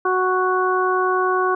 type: harmonic tone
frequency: 370 Hz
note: F#4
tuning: in tune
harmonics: 1 / 2 / 3 / 4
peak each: -20 / -25 / -20 / -25 dBFS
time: 0.05-1.55 s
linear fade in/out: 5 ms
effects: none